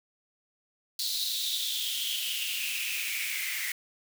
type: noise with high-pass filter sweep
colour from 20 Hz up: white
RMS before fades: -32 dBFS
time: 0.99-3.72 s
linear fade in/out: 2 ms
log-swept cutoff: 4200 to 2000 Hz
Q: 7.1
effects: none